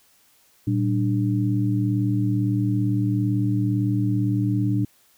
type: tone cluster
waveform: sine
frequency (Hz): 116.4 / 194.2 / 295.8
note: A#2 / G3 / D4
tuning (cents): -2 / -16 / +13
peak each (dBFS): -21 / -27 / -24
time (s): 0.67-4.85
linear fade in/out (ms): 5
effects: white hiss -59 dBFS RMS until 5.17 s